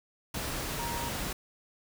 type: tone in noise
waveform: sine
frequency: 938 Hz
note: A#5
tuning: 11 cents sharp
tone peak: -36 dBFS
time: 0.79-1.09 s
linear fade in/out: 5 ms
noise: pink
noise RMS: -35 dBFS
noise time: 0.34-1.33 s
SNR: -4 dB
effects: none